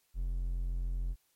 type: tone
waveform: triangle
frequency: 43.65 Hz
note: F1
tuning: in tune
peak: -29 dBFS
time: 0.14-1.16 s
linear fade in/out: 50 ms
effects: white hiss -73 dBFS RMS until 1.35 s + MP3 64 kbps